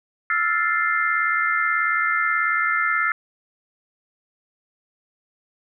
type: chord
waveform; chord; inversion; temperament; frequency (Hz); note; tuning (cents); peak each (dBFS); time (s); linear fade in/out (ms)
sine; F major seventh; third; equal; 1318.5 / 1396.9 / 1760 / 2093; E6 / F6 / A6 / C7; 0 / 0 / 0 / 0; -24; 0.3-3.12; 2
effects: none